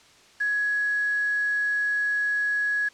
sine tone with quantisation, 1675 Hz, G#6, 14 cents sharp, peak -22 dBFS, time 0.4-2.89 s, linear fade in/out 10 ms, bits 7, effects white hiss -54 dBFS RMS until 2.93 s + low-pass 6000 Hz 12 dB/octave

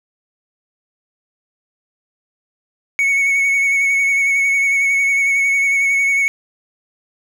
triangle tone with vibrato, 2217 Hz, C#7, in tune, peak -11 dBFS, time 2.99-6.28 s, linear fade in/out 0 ms, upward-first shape sine, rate 11 Hz, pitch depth 21 cents each way, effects none

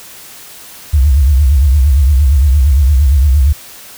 sine tone with vibrato, 69.3 Hz, C#2, in tune, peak -5 dBFS, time 0.93-3.53 s, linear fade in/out 10 ms, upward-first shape triangle, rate 8.7 Hz, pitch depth 220 cents each way, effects white hiss -34 dBFS RMS until 3.97 s

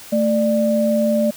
sine tone pair together, 222 / 592.7 Hz, A3 / D5, +16 / +16 cents, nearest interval octave + perfect fourth, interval 1700 cents, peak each -17 dBFS, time 0.12-1.31 s, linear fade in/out 10 ms, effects white hiss -39 dBFS RMS until 1.36 s

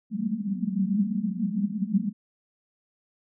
pink band-pass noise, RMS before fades -27 dBFS, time 0.1-2.13 s, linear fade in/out 50 ms, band 190 to 220 Hz, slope 96 dB/octave, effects none

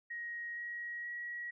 sine tone with pitch steps, 1885 / 1899.2 / 1913.5 Hz, A#6 / A#6 / A#6, +19 / +32 / +45 cents, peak -39 dBFS, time 0.1-1.51 s, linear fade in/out 10 ms, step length 470 ms, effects none

